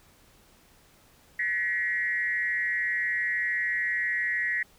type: tone with frequency modulation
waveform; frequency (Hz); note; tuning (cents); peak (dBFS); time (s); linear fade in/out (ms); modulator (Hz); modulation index
sine; 1913; A#6; +44; -25; 1.39-4.63; 5; 193; 0.76
effects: pink hiss -59 dBFS RMS until 4.78 s